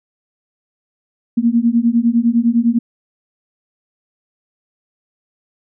sine beating tone pair, 229.2 / 239.1 Hz, A#3 / A#3, -29 / +44 cents, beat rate 9.9 Hz, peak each -14 dBFS, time 1.37-2.79 s, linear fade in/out 10 ms, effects none

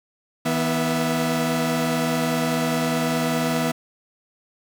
sawtooth tone cluster, 160.4 / 245.5 / 662 Hz, E3 / B3 / E5, -47 / -10 / +7 cents, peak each -22 / -19 / -23 dBFS, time 0.45-3.72 s, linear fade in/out 10 ms, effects none

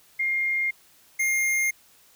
sine / square tone pair in turn, 2122 / 2122 Hz, C7 / C7, +24 / +24 cents, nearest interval unison, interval 0 cents, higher neither, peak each -22 dBFS, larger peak neither, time 0.19-0.71 / 1.19-1.71 s, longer neither, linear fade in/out 10 ms, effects white hiss -57 dBFS RMS until 2.15 s

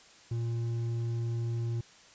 sine tone with hard clipping, 116.54 Hz, A#2, in tune, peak -31 dBFS, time 0.31-1.81 s, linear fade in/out 5 ms, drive 5 dB, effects white hiss -56 dBFS RMS until 2.14 s + resampled to 16000 Hz

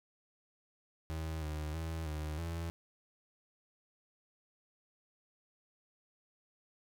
35% pulse tone with pitch steps, 79.7 / 76.5 / 81 / 76.6 / 83.5 Hz, D#2 / D#2 / E2 / D#2 / E2, +42 / -29 / -30 / -27 / +23 cents, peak -35 dBFS, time 1.1-2.7 s, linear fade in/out 0 ms, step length 320 ms, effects none

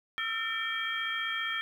sine tone cluster, 1311 / 1366 / 1802 / 2312 / 3221 Hz, E6 / F6 / A6 / D7 / G7, -10 / -39 / +41 / -28 / +46 cents, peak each -40 / -40 / -34 / -37 / -36 dBFS, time 0.18-1.61 s, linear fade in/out 0 ms, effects 10-bit

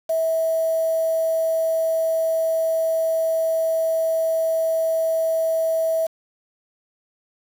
sine tone with quantisation, 650 Hz, E5, 24 cents flat, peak -18 dBFS, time 0.09-6.07 s, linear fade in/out 10 ms, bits 6, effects none

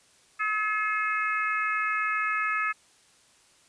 harmonic tone, 427.6 Hz, A4, 49 cents flat, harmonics 3 / 4 / 5 / 6, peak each -28 / -30 / -32 / -34 dBFS, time 0.39-2.73 s, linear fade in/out 20 ms, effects white hiss -60 dBFS RMS until 3.68 s + resampled to 22050 Hz

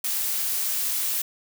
blue noise, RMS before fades -26 dBFS, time 0.04-1.22 s, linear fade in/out 5 ms, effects none

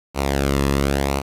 sawtooth tone with flanger, 69.3 Hz, C#2, in tune, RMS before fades -20 dBFS, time 0.14-1.23 s, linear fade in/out 50 ms, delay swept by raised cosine 0.58 to 1.34 ms, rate 0.95 Hz, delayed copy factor -0.65, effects resampled to 32000 Hz + 7-bit

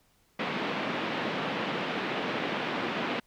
pink band-pass noise, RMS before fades -32 dBFS, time 0.39-3.2 s, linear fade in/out 5 ms, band 180 to 3300 Hz, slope 24 dB/octave, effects pink hiss -67 dBFS RMS until 3.26 s

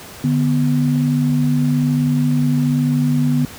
sine tone pair together, 148.04 / 246.9 Hz, D3 / B3, +14 / 0 cents, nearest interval major sixth, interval 886 cents, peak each -16 dBFS, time 0.24-3.45 s, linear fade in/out 2 ms, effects pink hiss -36 dBFS RMS until 3.58 s + high-pass 60 Hz 12 dB/octave

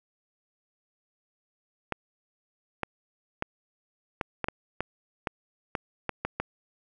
clicks, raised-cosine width 0.5 ms, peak -13 dBFS, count 12, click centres 1.923 / 2.833 / 3.424 / 4.212 / 4.443 / 4.485 / 4.806 / 5.272 / 5.752 / 6.093 / 6.25 / 6.4 s, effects none

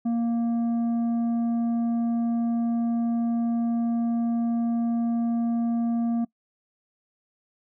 sine tone with tanh clipping, 233.1 Hz, A#3, in tune, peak -23 dBFS, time 0.05-6.25 s, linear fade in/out 10 ms, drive 6 dB, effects noise-tail reverb RT60 0.1 s tail -23 dB re dry

